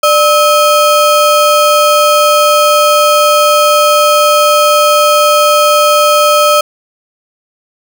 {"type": "ring-modulated tone", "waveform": "square", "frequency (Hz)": 942, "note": "A#5", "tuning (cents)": 18, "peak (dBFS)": -3, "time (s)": [0.03, 6.61], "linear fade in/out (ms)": 5, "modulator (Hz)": 348, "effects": ["7-bit"]}